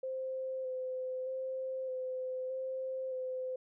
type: tone with vibrato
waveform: sine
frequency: 518 Hz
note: C5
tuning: 17 cents flat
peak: -35 dBFS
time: 0.03-3.56 s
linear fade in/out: 5 ms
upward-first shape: square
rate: 0.81 Hz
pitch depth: 15 cents each way
effects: none